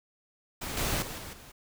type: noise with level steps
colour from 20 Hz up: pink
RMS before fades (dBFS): -36 / -30 / -39 / -42 / -50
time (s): 0.61-1.52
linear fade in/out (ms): 10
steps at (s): 0.77 / 1.02 / 1.18 / 1.33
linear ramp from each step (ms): 2
effects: none